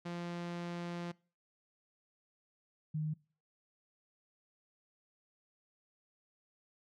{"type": "tone pair in turn", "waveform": ["sawtooth", "sine"], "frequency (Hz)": [173.1, 154.21], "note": ["F3", "D#3"], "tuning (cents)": [-15, -15], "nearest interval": "major second", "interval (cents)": 200, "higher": "first", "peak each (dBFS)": [-35, -33], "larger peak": "second", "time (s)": [[0.05, 1.12], [2.94, 3.14]], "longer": "first", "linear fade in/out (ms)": 10, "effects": ["noise-tail reverb RT60 0.4 s tail -24 dB re dry", "low-pass 5000 Hz 12 dB/octave"]}